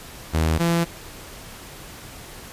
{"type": "tone pair in turn", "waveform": "sawtooth", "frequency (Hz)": [79.8, 169.09], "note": ["D#2", "E3"], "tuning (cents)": [44, 44], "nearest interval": "octave + minor second", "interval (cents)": 1300, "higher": "second", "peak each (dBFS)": -14, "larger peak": "neither", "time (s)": [[0.33, 0.59], [0.59, 0.85]], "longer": "neither", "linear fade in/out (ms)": 20, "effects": ["pink hiss -40 dBFS RMS until 2.52 s", "resampled to 32000 Hz"]}